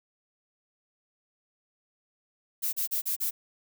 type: noise bursts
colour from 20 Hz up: violet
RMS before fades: -29 dBFS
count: 5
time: 2.62-3.31 s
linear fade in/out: 20 ms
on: 110 ms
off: 35 ms
effects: none